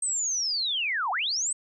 sine linear two-way sweep, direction down then up, 8372 to 707 to 8372 Hz, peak -25 dBFS, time 0.02-1.53 s, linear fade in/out 5 ms, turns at 1.11 s, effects none

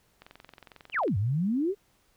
click train, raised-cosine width 0.3 ms, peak -31 dBFS, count 20, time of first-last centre 0.22-1.08 s, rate 22.1 Hz
sine exponential two-way sweep, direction down then up, 3233 to 92.5 to 423.5 Hz, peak -24 dBFS, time 0.92-1.75 s, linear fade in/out 50 ms, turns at 1.17 s
effects pink hiss -67 dBFS RMS until 2.16 s

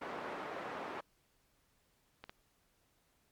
pink band-pass noise, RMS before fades -43 dBFS, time 0.01-1.01 s, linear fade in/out 10 ms, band 390 to 1500 Hz, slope 12 dB/octave
clicks, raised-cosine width 0.3 ms, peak -31 dBFS, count 2, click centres 2.24 / 2.295 s
effects pink hiss -74 dBFS RMS until 3.31 s + MP3 96 kbps

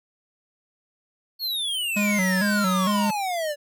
square exponential sweep, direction down, 4400 to 570 Hz, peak -25 dBFS, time 1.39-3.56 s, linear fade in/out 50 ms
square tone with vibrato, 196 Hz, G3, in tune, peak -22 dBFS, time 1.96-3.11 s, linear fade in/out 10 ms, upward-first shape square, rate 2.2 Hz, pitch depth 90 cents each way
effects none

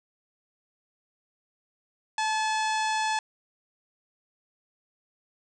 harmonic tone with a mistuned harmonic, 860 Hz, A5, 40 cents flat, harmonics 1 / 2 / 3 / 4 / 5 / 6 / 7 / 8 / 9 / 10, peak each -26 / -32 / -36 / -38 / -40 / -42 / -43 / -44 / -45 / -46 dBFS, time 2.18-3.19 s, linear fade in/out 2 ms, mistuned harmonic 1, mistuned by +27 cents, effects none

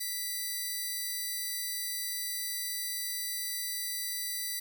5% pulse tone pair together, 1975.5 / 4699 Hz, B6 / D8, 0 / 0 cents, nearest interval octave + minor third, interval 1500 cents, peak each -26 / -29 dBFS, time 0-4.6 s, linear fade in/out 10 ms, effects none

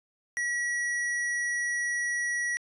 sine tone with tanh clipping, 1926 Hz, B6, 44 cents flat, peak -29 dBFS, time 0.37-2.57 s, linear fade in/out 0 ms, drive 15 dB, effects resampled to 24000 Hz

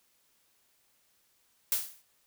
blue noise with exponential decay, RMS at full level -25 dBFS, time 1.72-2.02 s, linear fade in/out 2 ms, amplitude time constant 64 ms, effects white hiss -70 dBFS RMS until 2.26 s

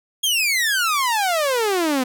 sawtooth exponential sweep, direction down, 3322 to 246.9 Hz, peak -14 dBFS, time 0.23-2.04 s, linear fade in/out 10 ms, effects none

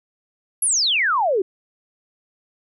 sine exponential sweep, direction down, 11470 to 356.1 Hz, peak -16 dBFS, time 0.62-1.42 s, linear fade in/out 5 ms, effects none

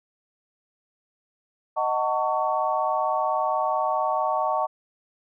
sine chord, D# half-diminished seventh, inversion none, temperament just, 622.3 / 746.7 / 896 / 1120.1 Hz, D#5 / F#5 / A5 / C#6, 0 / +16 / +31 / +18 cents, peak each -27 dBFS, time 1.76-4.67 s, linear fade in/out 20 ms, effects none

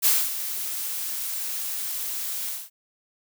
blue noise with ADSR envelope, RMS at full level -18 dBFS, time 0.02-2.7 s, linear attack 35 ms, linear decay 240 ms, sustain -12 dB, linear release 210 ms, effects none

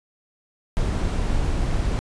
brown noise, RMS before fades -22 dBFS, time 0.77-1.99 s, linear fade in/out 0 ms, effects resampled to 22050 Hz

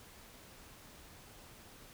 silence, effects pink hiss -56 dBFS RMS until 1.93 s

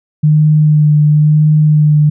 sine tone with vibrato, 151.5 Hz, D#3, 46 cents flat, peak -5 dBFS, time 0.23-2.1 s, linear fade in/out 10 ms, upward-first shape sine, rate 0.97 Hz, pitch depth 18 cents each way, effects none

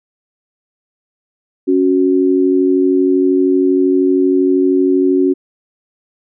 sine tone pair together, 277.2 / 370 Hz, C#4 / F#4, 0 / 0 cents, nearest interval perfect fourth, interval 500 cents, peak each -12 dBFS, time 1.67-5.34 s, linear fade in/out 20 ms, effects none

